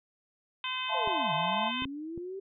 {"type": "harmonic tone", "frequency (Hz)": 513, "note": "C5", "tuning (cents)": -34, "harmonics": [2, 3, 4, 5, 6, 7], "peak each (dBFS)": [-37, -43, -43, -37, -37, -40], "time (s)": [0.64, 1.85], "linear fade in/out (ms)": 2}
{"type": "chord", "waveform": "sine", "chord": "F major seventh", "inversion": "third", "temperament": "just", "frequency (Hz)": [654.8, 698.5, 873.1, 1047.7], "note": ["E5", "F5", "A5", "C6"], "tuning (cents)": [-12, 0, -14, 2], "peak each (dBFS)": [-37, -37, -31, -36], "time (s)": [0.88, 1.72], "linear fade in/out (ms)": 50}
{"type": "linear two-way sweep", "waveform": "sine", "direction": "down then up", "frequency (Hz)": [546, 146.83, 394.7], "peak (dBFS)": -36, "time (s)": [0.94, 2.4], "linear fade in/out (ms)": 10, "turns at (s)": 1.33}
{"type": "clicks", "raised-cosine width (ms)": 3, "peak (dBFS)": -29, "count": 4, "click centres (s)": [1.075, 1.822, 1.855, 2.177]}
{"effects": []}